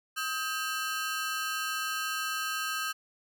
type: ring-modulated tone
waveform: sawtooth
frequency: 1428 Hz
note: F6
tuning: 38 cents sharp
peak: -24 dBFS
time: 0.16-2.93 s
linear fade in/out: 20 ms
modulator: 157 Hz
effects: none